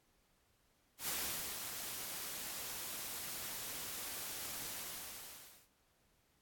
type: noise with ADSR envelope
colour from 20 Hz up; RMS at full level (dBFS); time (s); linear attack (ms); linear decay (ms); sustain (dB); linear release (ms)
white; -38; 0.98-5.69; 100; 450; -6; 960
effects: pink hiss -75 dBFS RMS until 6.41 s + AAC 64 kbps